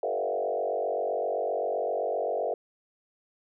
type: tone with frequency modulation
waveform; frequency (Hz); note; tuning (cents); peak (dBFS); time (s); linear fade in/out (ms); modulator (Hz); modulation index
sine; 570; C#5; +48; -26; 0.03-2.54; 2; 47.7; 3.2
effects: none